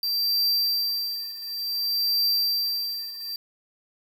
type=tone with tremolo; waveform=square; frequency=4699 Hz; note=D8; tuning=in tune; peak=-20 dBFS; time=0.03-3.36 s; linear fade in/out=2 ms; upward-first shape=triangle; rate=0.56 Hz; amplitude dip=85%; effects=8-bit